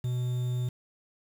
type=tone with quantisation; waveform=triangle; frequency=124.3 Hz; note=B2; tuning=12 cents sharp; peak=-25 dBFS; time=0.04-0.69 s; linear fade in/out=5 ms; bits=8; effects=none